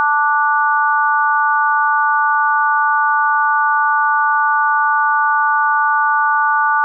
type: chord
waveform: sine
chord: D major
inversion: second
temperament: just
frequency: 881 / 1174.7 / 1468.3 Hz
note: A5 / D6 / F#6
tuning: +2 / 0 / -14 cents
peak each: -16 dBFS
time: 0-6.84 s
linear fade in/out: 0 ms
effects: none